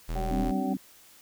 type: tone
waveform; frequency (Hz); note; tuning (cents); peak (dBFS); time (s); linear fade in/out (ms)
square; 40.96; E1; -10; -30; 0.08-0.52; 20
type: harmonic tone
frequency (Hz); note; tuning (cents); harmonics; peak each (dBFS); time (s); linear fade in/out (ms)
190.2; F#3; +48; 1 / 2 / 3 / 4; -38 / -38 / -40 / -34; 0.15-0.74; 10
type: chord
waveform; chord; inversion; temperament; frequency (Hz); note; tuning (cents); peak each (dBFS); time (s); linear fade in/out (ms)
sine; G suspended fourth; none; equal; 196 / 261.6 / 293.7; G3 / C4 / D4; 0 / 0 / 0; -31 / -30 / -34; 0.31-0.77; 5
effects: white hiss -55 dBFS RMS until 1.21 s